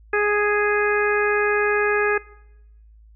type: harmonic tone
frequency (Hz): 415.3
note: G#4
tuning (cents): 0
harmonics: 1 / 2 / 3 / 4 / 5 / 6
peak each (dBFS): -20 / -29 / -27 / -22 / -31 / -29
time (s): 0.13-2.18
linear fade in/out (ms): 5
effects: noise-tail reverb RT60 0.9 s tail -22 dB re dry + added 54 Hz sine -46 dBFS peak until 3.15 s